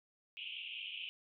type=band-pass noise; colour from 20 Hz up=pink; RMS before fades=-45 dBFS; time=0.37-1.09 s; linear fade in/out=0 ms; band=2500 to 3200 Hz; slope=96 dB/octave; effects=none